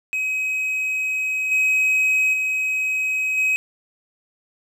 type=tone with level steps; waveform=triangle; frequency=2537 Hz; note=D#7; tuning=33 cents sharp; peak=-19 / -14 / -18 / -15 dBFS; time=0.13-3.56 s; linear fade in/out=0 ms; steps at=1.51 / 2.33 / 3.37 s; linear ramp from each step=10 ms; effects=none